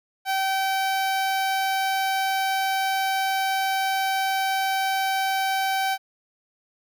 sawtooth tone with notch filter, 771 Hz, G5, 29 cents flat, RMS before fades -24 dBFS, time 0.25-5.98 s, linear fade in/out 50 ms, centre 8100 Hz, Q 2, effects none

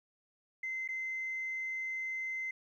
sine tone with dropouts, 2067 Hz, C7, 22 cents flat, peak -34 dBFS, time 0.63-2.51 s, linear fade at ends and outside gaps 5 ms, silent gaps 0.878-0.887 s, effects tanh soft clip ceiling -30 dBFS + 12-bit

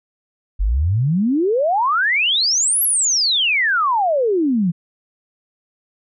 sine exponential two-way sweep, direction up then down, 43.22 to 11780 to 162.2 Hz, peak -14 dBFS, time 0.59-4.72 s, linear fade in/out 20 ms, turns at 2.83 s, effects none

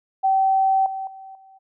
sine tone with level steps, 770 Hz, G5, 31 cents flat, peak -15 / -26 / -37 / -46 dBFS, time 0.23-1.59 s, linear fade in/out 20 ms, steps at 0.86 / 1.07 / 1.35 s, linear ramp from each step 2 ms, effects none

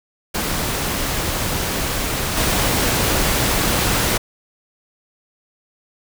pink noise with level steps, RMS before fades -22 / -18 dBFS, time 0.34-4.18 s, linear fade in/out 10 ms, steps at 2.36 s, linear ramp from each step 20 ms, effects none

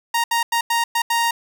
sawtooth tone bursts at uneven times, 932.3 Hz, A#5, in tune, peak -13 dBFS, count 6, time 0.14-0.24 / 0.31-0.43 / 0.52-0.61 / 0.7-0.84 / 0.95-1.02 / 1.1-1.31 s, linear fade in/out 5 ms, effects none

